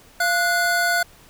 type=tone pair together; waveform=square; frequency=693 / 1468.4 Hz; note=F5 / F#6; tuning=-14 / -14 cents; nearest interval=octave + minor second; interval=1300 cents; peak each=-23 / -20 dBFS; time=0.2-1.03 s; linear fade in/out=5 ms; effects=pink hiss -50 dBFS RMS until 1.29 s